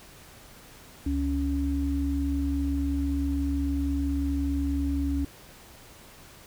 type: tone pair together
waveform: sine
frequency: 70.2 / 280 Hz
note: C#2 / C#4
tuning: +22 / +18 cents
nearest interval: 2 octaves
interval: 2396 cents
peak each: -27 dBFS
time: 1.06-5.25 s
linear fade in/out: 5 ms
effects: pink hiss -50 dBFS RMS until 6.46 s